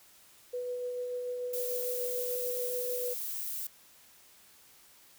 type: tone with tremolo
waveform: sine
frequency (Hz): 493.9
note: B4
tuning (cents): 0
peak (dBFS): -32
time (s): 0.53-3.14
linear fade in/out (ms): 10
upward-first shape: sine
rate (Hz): 6.8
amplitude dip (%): 25
type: noise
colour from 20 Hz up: violet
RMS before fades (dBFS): -37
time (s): 1.53-3.67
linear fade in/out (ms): 5
effects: white hiss -59 dBFS RMS until 5.18 s